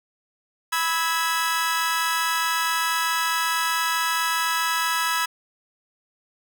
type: chord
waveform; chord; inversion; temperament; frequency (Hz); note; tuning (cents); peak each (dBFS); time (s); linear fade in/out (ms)
sawtooth; E major; second; equal with one note detuned; 987.8 / 1301.1 / 1661.2; B5 / E6 / G#6; 0 / -23 / 0; -22 / -22 / -23; 0.72-5.26; 10
effects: none